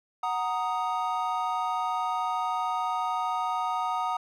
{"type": "chord", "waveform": "triangle", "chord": "D# minor", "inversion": "first", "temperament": "equal", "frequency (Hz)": [740, 932.3, 1244.5], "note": ["F#5", "A#5", "D#6"], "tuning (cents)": [0, 0, 0], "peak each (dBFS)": -29, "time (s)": [0.23, 4.17], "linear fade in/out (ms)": 5, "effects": []}